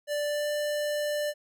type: tone with pitch glide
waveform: square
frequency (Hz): 587.3 to 592.1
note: D5 to D5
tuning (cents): 0 to +14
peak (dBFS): -28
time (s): 0.07-1.34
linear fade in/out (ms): 50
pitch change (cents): +14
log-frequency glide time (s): 0.26-0.49
effects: none